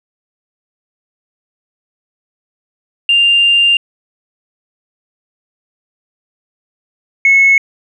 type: tone pair in turn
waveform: sine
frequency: 2794 / 2192 Hz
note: F7 / C#7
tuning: 0 / -20 cents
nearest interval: major third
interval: 420 cents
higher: first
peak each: -6 / -4 dBFS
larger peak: second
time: 3.09-3.77 / 7.25-7.58 s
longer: first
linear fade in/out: 2 ms
effects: tanh soft clip ceiling -1 dBFS